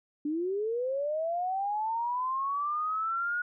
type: linear sweep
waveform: sine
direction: up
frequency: 287.1 to 1454 Hz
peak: -28 dBFS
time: 0.25-3.42 s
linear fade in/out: 5 ms
effects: none